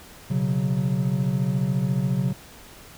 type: chord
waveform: triangle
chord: B suspended second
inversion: none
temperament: equal with one note detuned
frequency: 124.33 / 138.59 / 185 Hz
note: B2 / C#3 / F#3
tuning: +12 / 0 / 0 cents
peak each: -25 / -22 / -23 dBFS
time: 0.3-2.33 s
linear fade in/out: 10 ms
effects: pink hiss -46 dBFS RMS until 2.97 s